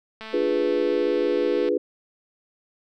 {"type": "click train", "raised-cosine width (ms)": 0.3, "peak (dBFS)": -22, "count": 326, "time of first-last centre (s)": [0.21, 1.687], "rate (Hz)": 220}
{"type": "chord", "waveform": "sine", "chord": "D diminished seventh", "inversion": "none", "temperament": "equal", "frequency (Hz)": [293.7, 349.2, 415.3, 493.9], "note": ["D4", "F4", "Ab4", "Cb5"], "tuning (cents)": [0, 0, 0, 0], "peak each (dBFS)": [-28, -26, -24, -24], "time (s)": [0.33, 1.78], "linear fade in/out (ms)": 10}
{"effects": []}